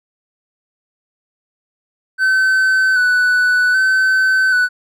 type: tone with vibrato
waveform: triangle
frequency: 1508 Hz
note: F#6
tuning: 32 cents sharp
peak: -9 dBFS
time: 2.18-4.69 s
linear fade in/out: 50 ms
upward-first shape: square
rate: 0.64 Hz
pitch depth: 25 cents each way
effects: none